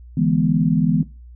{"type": "chord", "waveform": "sine", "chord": "E dominant seventh", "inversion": "third", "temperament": "equal with one note detuned", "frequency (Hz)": [146.83, 164.81, 207.7, 244.8], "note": ["D3", "E3", "G#3", "B3"], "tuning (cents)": [0, 0, 0, -15], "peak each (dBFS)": [-23, -18, -21, -20], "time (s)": [0.17, 1.03], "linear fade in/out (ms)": 5, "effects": ["noise-tail reverb RT60 0.3 s tail -17 dB re dry", "added 60 Hz sine -38 dBFS peak until 1.35 s"]}